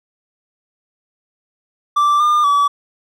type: tone with pitch steps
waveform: triangle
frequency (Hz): 1171 / 1205 / 1146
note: D6 / D6 / D6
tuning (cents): -5 / +44 / -43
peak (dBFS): -9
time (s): 1.96-2.68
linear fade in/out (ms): 10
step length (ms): 240
effects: none